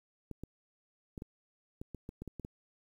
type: clicks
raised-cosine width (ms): 3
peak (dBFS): -29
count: 11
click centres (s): 0.313 / 0.436 / 1.178 / 1.221 / 1.815 / 1.947 / 2.091 / 2.22 / 2.277 / 2.397 / 2.449
effects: 10-bit